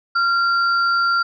sine tone pair together, 1382 / 4648 Hz, F6 / D8, -19 / -19 cents, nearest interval octave + major sixth, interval 2100 cents, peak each -15 / -26 dBFS, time 0.15-1.23 s, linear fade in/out 10 ms, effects none

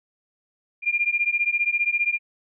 sine beating tone pair, 2395 / 2410 Hz, D7 / D7, +33 / +44 cents, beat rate 15 Hz, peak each -23 dBFS, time 0.82-2.19 s, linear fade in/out 50 ms, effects none

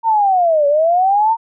sine linear two-way sweep, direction down then up, 924 to 563 to 924 Hz, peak -10 dBFS, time 0.03-1.37 s, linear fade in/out 50 ms, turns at 0.67 s, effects none

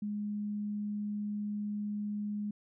sine tone, 207.7 Hz, G#3, in tune, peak -33 dBFS, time 0.02-2.51 s, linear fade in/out 5 ms, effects none

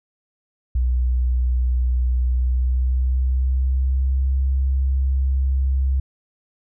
sine tone with pitch glide, 62 to 66.45 Hz, B1 to C2, +7 to +27 cents, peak -16 dBFS, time 0.75-6 s, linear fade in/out 5 ms, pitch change +120 cents, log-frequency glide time 2.21-4.35 s, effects none

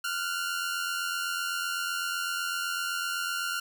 sawtooth tone pair together, 1392.1 / 1480 Hz, F6 / F#6, -6 / 0 cents, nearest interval minor second, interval 106 cents, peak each -27 / -32 dBFS, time 0.04-3.6 s, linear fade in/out 5 ms, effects none

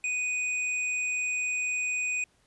square tone, 2486 Hz, D#7, 2 cents flat, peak -28 dBFS, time 0.04-2.24 s, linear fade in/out 2 ms, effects pink hiss -67 dBFS RMS until 2.46 s + resampled to 24000 Hz

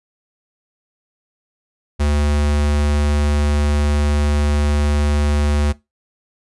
square tone, 73.42 Hz, D2, in tune, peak -15 dBFS, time 1.99-5.73 s, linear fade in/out 20 ms, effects noise-tail reverb RT60 0.2 s tail -19 dB re dry + resampled to 24000 Hz

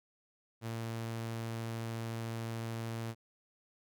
sawtooth tone, 114.2 Hz, A#2, 35 cents flat, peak -33 dBFS, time 0.61-3.15 s, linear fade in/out 50 ms, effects none

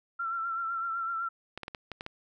sine tone with vibrato, 1354 Hz, E6, 46 cents sharp, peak -30 dBFS, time 0.19-1.29 s, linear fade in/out 10 ms, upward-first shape sine, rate 7.9 Hz, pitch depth 41 cents each way
clicks, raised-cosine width 0.3 ms, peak -22 dBFS, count 7, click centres 1.576 / 1.633 / 1.681 / 1.748 / 1.917 / 2.009 / 2.064 s
effects none

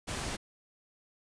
pink noise, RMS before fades -36 dBFS, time 0.07-0.37 s, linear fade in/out 20 ms, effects resampled to 22050 Hz

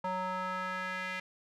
square tone with band-pass filter sweep, 185 Hz, F#3, in tune, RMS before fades -36 dBFS, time 0.04-1.2 s, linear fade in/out 5 ms, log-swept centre 910 to 2100 Hz, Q 2.4, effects none

